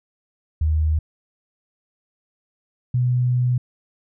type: tone pair in turn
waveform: sine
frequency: 77.78 / 124.36 Hz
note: D#2 / B2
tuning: 0 / +12 cents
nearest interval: minor sixth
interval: 812 cents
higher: second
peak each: -16 dBFS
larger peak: neither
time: 0.61-0.99 / 2.94-3.58 s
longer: second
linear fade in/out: 5 ms
effects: none